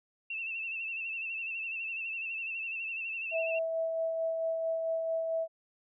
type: tone with vibrato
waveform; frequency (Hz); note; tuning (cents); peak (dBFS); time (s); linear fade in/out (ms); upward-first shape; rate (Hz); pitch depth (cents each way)
sine; 2673; E7; +23; -34; 0.3-3.59; 5; sine; 12; 53
type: tone with tremolo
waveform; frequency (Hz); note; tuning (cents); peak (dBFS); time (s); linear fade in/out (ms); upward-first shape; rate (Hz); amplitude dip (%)
sine; 653; E5; -17; -28; 3.31-5.48; 50; sine; 4.5; 30
effects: none